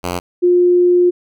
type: tone pair in turn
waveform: 5% pulse / sine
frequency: 88.8 / 355.2 Hz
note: F2 / F4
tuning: +29 / +29 cents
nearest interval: 2 octaves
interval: 2400 cents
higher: second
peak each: -8 dBFS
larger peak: neither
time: 0.03-0.2 / 0.42-1.11 s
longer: second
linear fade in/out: 20 ms
effects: none

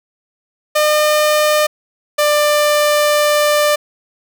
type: tone pair in turn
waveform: sawtooth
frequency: 605 / 593.9 Hz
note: D#5 / D5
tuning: -49 / +19 cents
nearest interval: unison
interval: 32 cents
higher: first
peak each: -7 dBFS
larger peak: neither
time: 0.75-1.67 / 2.18-3.76 s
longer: second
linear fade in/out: 10 ms
effects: none

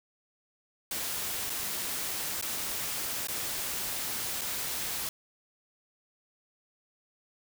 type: noise with dropouts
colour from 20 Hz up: white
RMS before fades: -34 dBFS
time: 0.91-5.09 s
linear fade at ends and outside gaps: 2 ms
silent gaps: 1.497-1.501 / 2.413-2.424 / 3.272-3.284 / 4.411-4.415 s
effects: none

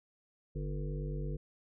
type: harmonic tone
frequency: 49 Hz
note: G1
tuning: in tune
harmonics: 1 / 3 / 5 / 7 / 9 / 10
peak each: -37 / -38 / -49 / -48 / -47 / -50 dBFS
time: 0.55-1.37 s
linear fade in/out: 10 ms
effects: none

